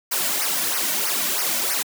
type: noise with flanger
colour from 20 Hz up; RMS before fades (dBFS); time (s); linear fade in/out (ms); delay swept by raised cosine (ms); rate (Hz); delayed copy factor
white; -23; 0.11-1.83; 10; 0.26 to 2.46; 3.1; -1
effects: high-pass 200 Hz 12 dB/octave